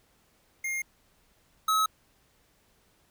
square tone pair in turn, 2127 / 1285.8 Hz, C7 / E6, +28 / -43 cents, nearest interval major sixth, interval 871 cents, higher first, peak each -30 / -23 dBFS, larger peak second, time 0.64-0.82 / 1.68-1.86 s, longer neither, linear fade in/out 5 ms, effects pink hiss -66 dBFS RMS until 3.1 s

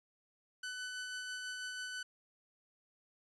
sawtooth tone with tremolo, 1500 Hz, F#6, 23 cents sharp, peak -36 dBFS, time 0.63-2.03 s, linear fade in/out 5 ms, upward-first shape sine, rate 6.1 Hz, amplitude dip 25%, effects resampled to 22050 Hz

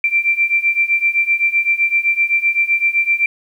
sine beating tone pair, 2349 / 2356.8 Hz, D7 / D7, 0 / +6 cents, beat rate 7.8 Hz, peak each -17 / -15 dBFS, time 0.04-3.26 s, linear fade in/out 2 ms, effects 8-bit

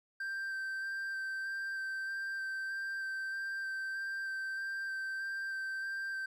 triangle tone with vibrato, 1568 Hz, G6, in tune, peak -34 dBFS, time 0.2-6.26 s, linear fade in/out 5 ms, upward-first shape square, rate 1.6 Hz, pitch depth 10 cents each way, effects none

